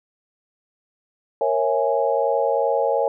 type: chord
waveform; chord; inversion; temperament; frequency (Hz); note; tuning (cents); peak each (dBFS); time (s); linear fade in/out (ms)
sine; A# half-diminished seventh; none; equal with one note detuned; 466.2 / 548.9 / 659.3 / 830.6; A#4 / C#5 / E5 / G#5; 0 / -17 / 0 / 0; -23 / -21 / -25 / -24; 1.41-3.08; 2
effects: none